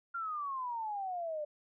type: exponential sweep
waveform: sine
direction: down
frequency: 1400 to 587.3 Hz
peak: -35 dBFS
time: 0.14-1.45 s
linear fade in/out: 10 ms
effects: none